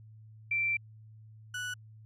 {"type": "tone pair in turn", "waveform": ["sine", "35% pulse"], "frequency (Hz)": [2347, 1478.5], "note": ["D7", "F#6"], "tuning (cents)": [-2, -2], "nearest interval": "minor sixth", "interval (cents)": 800, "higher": "first", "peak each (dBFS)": [-27, -33], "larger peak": "first", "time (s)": [[0.51, 0.77], [1.54, 1.74]], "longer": "first", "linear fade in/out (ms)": 5, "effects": ["added 109 Hz sine -50 dBFS peak until 2.05 s", "low-pass 11000 Hz 12 dB/octave"]}